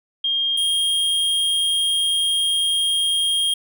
sine / square tone pair in turn, 3220 / 3234 Hz, G7 / G#7, +46 / -47 cents, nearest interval unison, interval 7 cents, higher second, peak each -18 dBFS, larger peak neither, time 0.24-0.57 / 0.57-3.54 s, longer second, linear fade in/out 5 ms, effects none

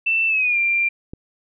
sine tone with pitch glide, 2668 to 2377 Hz, E7 to D7, +20 to +20 cents, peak -16 dBFS, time 0.06-0.89 s, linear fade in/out 10 ms, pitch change -200 cents, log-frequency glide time 0.27-0.58 s
click, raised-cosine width 3 ms, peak -20 dBFS, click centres 1.135 s
effects none

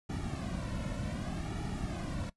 brown noise with flanger, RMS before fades -37 dBFS, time 0.09-2.3 s, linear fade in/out 10 ms, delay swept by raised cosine 1.9 to 2.52 ms, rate 0.65 Hz, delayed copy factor -0.9, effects noise-tail reverb RT60 0.1 s tail -19 dB re dry + resampled to 24000 Hz

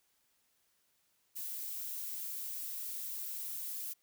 violet noise, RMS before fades -41 dBFS, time 1.35-3.94 s, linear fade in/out 20 ms, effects white hiss -75 dBFS RMS until 4.02 s

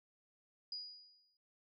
sine tone with exponential decay, 4904 Hz, D#8, 26 cents flat, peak -39 dBFS, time 0.72-1.37 s, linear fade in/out 2 ms, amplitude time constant 140 ms, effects none

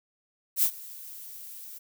violet noise with ADSR envelope, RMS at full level -21 dBFS, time 0.56-1.79 s, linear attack 69 ms, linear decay 76 ms, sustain -22 dB, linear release 16 ms, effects none

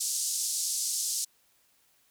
white band-pass noise, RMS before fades -31 dBFS, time 0-1.25 s, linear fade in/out 10 ms, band 5000 to 9500 Hz, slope 24 dB/octave, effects white hiss -67 dBFS RMS until 2.1 s

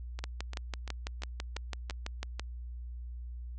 two click trains, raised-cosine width 0.2 ms, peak -19 / -24 dBFS, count 14 / 6, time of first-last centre 0.24-2.396 / 0.19-1.908 s, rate 6.03 / 2.91 Hz, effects added 60 Hz sine -39 dBFS peak until 3.58 s + resampled to 22050 Hz

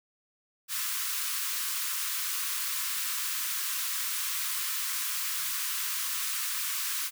white high-pass noise, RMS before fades -32 dBFS, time 0.68-7.11 s, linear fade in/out 50 ms, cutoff 1000 Hz, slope 96 dB/octave, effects none

